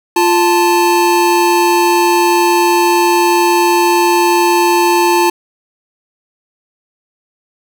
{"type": "tone pair together", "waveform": "square", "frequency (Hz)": [349, 880], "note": ["F4", "A5"], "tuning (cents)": [-1, 0], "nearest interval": "octave + major third", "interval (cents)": 1601, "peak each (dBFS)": -12, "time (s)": [0.16, 5.3], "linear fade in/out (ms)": 5, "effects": []}